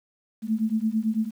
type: beating tone pair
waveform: sine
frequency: 215.5 / 224.5 Hz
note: A3 / A3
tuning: -36 / +35 cents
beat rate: 9 Hz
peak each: -25 dBFS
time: 0.42-1.31 s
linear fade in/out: 50 ms
effects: 9-bit